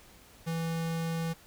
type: tone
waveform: square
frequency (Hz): 164.81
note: E3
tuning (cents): 0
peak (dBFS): -31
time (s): 0.46-1.34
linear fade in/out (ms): 20
effects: pink hiss -56 dBFS RMS until 1.46 s